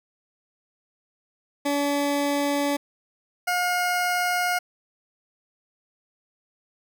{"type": "tone pair in turn", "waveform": "20% pulse", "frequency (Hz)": [285.8, 716.2], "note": ["D4", "F5"], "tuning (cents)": [-47, 43], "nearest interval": "octave + major third", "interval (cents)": 1590, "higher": "second", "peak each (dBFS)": -17, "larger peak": "neither", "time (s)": [[1.65, 2.77], [3.47, 4.59]], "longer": "neither", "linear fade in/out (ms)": 10, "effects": []}